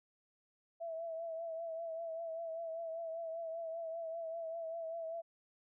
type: tone with vibrato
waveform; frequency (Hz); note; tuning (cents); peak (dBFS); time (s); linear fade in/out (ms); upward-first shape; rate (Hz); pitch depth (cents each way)
sine; 659.3; E5; 0; -39; 0.8-5.22; 20; triangle; 5.1; 49
effects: none